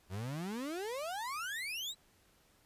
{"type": "exponential sweep", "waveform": "35% pulse", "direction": "up", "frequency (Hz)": [88.3, 4038], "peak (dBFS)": -36, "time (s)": [0.09, 1.95], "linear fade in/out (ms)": 50, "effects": ["pink hiss -68 dBFS RMS until 2.65 s", "resampled to 32000 Hz"]}